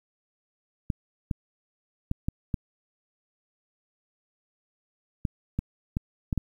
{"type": "clicks", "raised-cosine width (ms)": 5, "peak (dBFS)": -14, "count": 10, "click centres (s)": [0.902, 1.312, 2.114, 2.285, 2.542, 5.252, 5.59, 5.969, 6.328, 6.377], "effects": ["9-bit"]}